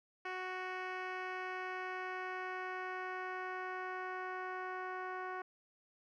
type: tone with low-pass filter sweep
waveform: 10% pulse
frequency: 370 Hz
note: F#4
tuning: in tune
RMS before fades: -42 dBFS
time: 0.25-5.42 s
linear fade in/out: 5 ms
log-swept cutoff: 2600 to 1400 Hz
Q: 1.2
effects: none